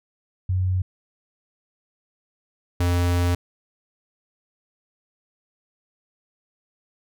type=tone pair in turn; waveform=sine / square; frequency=92.5 / 87.88 Hz; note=F#2 / F2; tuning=0 / +11 cents; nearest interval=minor second; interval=89 cents; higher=first; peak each=-19 dBFS; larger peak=neither; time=0.49-0.82 / 2.8-3.35 s; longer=second; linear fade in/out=5 ms; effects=none